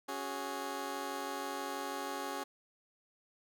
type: chord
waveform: 15% pulse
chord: C# suspended fourth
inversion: none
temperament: just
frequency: 277.2 / 369.6 / 415.8 Hz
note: C#4 / F#4 / G#4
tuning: 0 / -2 / +2 cents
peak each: -36 / -37 / -37 dBFS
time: 0.08-2.44 s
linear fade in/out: 10 ms
effects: none